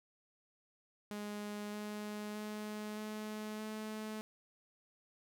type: tone with pitch steps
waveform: sawtooth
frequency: 207.7 / 209.7 / 211.8 / 213.9 / 216 Hz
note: G#3 / G#3 / G#3 / A3 / A3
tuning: 0 / +17 / +34 / -49 / -32 cents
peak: -37 dBFS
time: 1.11-4.21 s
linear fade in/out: 0 ms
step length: 620 ms
effects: none